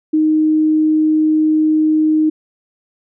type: tone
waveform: sine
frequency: 310.6 Hz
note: D#4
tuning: 3 cents flat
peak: -10 dBFS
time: 0.13-2.3 s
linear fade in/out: 10 ms
effects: none